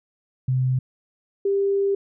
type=tone pair in turn; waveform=sine; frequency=128.9 / 396.4 Hz; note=C3 / G4; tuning=-26 / +19 cents; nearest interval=octave + perfect fifth; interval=1945 cents; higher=second; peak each=-18 dBFS; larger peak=neither; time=0.48-0.79 / 1.45-1.95 s; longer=second; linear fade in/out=5 ms; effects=none